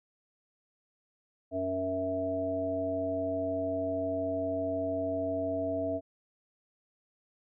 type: harmonic tone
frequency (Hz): 93.6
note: F#2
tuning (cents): +20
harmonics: 1 / 3 / 5 / 7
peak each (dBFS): -42 / -35 / -39 / -31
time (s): 1.51-6.01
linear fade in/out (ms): 50
effects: none